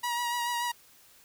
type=tone with vibrato; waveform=sawtooth; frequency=958 Hz; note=A#5; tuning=47 cents sharp; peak=-25 dBFS; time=0.03-0.72 s; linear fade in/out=10 ms; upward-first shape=triangle; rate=6.9 Hz; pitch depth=30 cents each way; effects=white hiss -58 dBFS RMS until 1.24 s